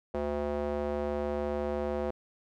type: tone with band-pass filter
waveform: square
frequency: 73.1 Hz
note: D2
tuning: 7 cents flat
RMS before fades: -32 dBFS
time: 0.14-2.11 s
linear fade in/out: 5 ms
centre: 530 Hz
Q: 1.8
effects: none